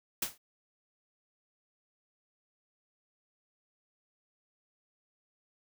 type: noise with exponential decay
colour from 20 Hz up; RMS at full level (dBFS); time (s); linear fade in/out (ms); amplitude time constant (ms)
white; -28; 0.22-0.38; 5; 33
effects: none